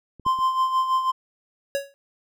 clicks, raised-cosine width 3 ms, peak -31 / -22 / -32 dBFS, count 3, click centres 0.197 / 0.265 / 0.389 s
triangle tone with tremolo, 1042 Hz, C6, 7 cents flat, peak -15 dBFS, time 0.25-1.12 s, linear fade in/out 20 ms, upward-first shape sine, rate 6.1 Hz, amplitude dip 60%
square tone with exponential decay, 557 Hz, C#5, 8 cents sharp, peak -20 dBFS, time 1.75-1.94 s, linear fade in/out 0 ms, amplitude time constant 40 ms
effects none

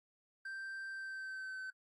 triangle tone with pitch glide, 1568 to 1530.4 Hz, G6 to G6, 0 to -42 cents, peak -40 dBFS, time 0.45-1.7 s, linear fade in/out 5 ms, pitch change -42 cents, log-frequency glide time 0.9-1.57 s, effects AAC 32 kbps

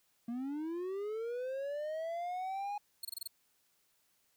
triangle linear sweep, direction up, 229.1 to 830.6 Hz, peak -34 dBFS, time 0.28-2.78 s, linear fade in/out 5 ms
15% pulse tone bursts, 4318 Hz, C#8, 46 cents flat, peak -31 dBFS, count 6, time 3.03-3.275 s, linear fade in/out 5 ms, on 20 ms, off 25 ms
effects white hiss -74 dBFS RMS until 4.36 s

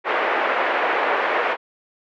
pink band-pass noise, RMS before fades -21 dBFS, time 0.04-1.57 s, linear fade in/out 50 ms, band 440 to 2300 Hz, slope 24 dB/octave, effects none

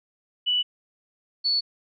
sine tone pair in turn, 2960 / 4435 Hz, F#7 / C#8, 0 / 0 cents, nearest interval perfect fifth, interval 700 cents, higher second, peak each -20 dBFS, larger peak neither, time 0.46-0.63 / 1.44-1.61 s, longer neither, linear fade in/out 20 ms, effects none

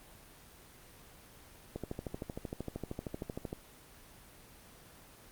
click train, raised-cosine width 2 ms, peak -24 dBFS, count 24, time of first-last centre 1.76-3.529 s, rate 13 Hz, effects pink hiss -56 dBFS RMS until 5.31 s + Opus 24 kbps

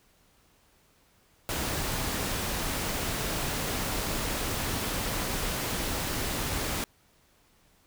pink noise, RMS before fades -31 dBFS, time 1.49-6.84 s, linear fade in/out 0 ms, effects pink hiss -64 dBFS RMS until 7.86 s

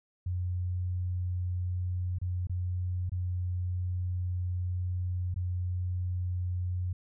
sine tone with dropouts, 90.1 Hz, F#2, 45 cents flat, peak -29 dBFS, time 0.26-6.93 s, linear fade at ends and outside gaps 5 ms, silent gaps 2.186-2.215 / 2.471-2.495 / 3.095-3.118 / 5.343-5.36 s, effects none

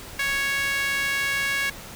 sawtooth tone with high-pass filter, 554.4 Hz, C#5, in tune, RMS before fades -25 dBFS, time 0.19-1.7 s, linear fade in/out 5 ms, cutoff 1900 Hz, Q 4.4, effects pink hiss -40 dBFS RMS until 1.95 s

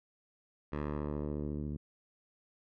10% pulse tone with low-pass filter sweep, 74.1 Hz, D2, 16 cents sharp, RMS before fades -37 dBFS, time 0.72-1.77 s, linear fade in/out 10 ms, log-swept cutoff 1900 to 210 Hz, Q 0.96, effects none

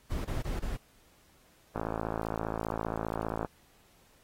brown noise bursts, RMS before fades -33 dBFS, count 4, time 0.1-0.769 s, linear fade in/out 10 ms, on 150 ms, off 23 ms
click train, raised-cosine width 1 ms, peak -18 dBFS, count 94, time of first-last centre 1.76-3.448 s, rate 55.1 Hz
effects pink hiss -64 dBFS RMS until 4.23 s + AAC 48 kbps

